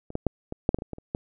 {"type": "clicks", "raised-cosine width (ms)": 2, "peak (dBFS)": [-27, -13, -9, -19, -6, -9, -22, -20, -20, -29, -14], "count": 11, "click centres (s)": [0.104, 0.154, 0.267, 0.524, 0.691, 0.745, 0.787, 0.821, 0.933, 0.984, 1.149], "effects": []}